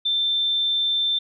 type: tone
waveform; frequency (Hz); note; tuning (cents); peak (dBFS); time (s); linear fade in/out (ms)
sine; 3560; A7; +20; -19; 0.05-1.19; 10
effects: none